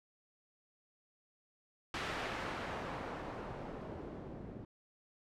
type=noise with low-pass filter sweep; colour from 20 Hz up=white; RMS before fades=-43 dBFS; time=1.94-4.65 s; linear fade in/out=2 ms; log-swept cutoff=2300 to 310 Hz; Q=0.74; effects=none